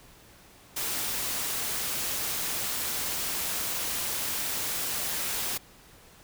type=noise; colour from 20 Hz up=white; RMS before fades=-31 dBFS; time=0.76-5.58 s; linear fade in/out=10 ms; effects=pink hiss -54 dBFS RMS until 6.23 s